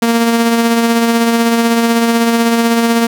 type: tone with tremolo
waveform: sawtooth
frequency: 231.8 Hz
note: A#3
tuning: 10 cents flat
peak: -4 dBFS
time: 0.02-3.07 s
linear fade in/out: 5 ms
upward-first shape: sine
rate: 16 Hz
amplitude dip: 35%
effects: none